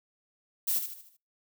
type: noise with echo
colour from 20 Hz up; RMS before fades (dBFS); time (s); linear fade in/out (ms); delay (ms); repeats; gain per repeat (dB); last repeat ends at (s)
violet; -28; 0.67-0.79; 10; 76; 5; -7; 1.17
effects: noise-tail reverb RT60 0.3 s tail -26 dB re dry